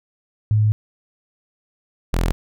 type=tone pair in turn; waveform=sine / sawtooth; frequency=106.9 / 42.42 Hz; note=A2 / F1; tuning=-49 / -50 cents; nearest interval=octave + major third; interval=1601 cents; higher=first; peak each=-13 dBFS; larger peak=neither; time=0.51-0.72 / 2.13-2.32 s; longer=first; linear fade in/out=0 ms; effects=none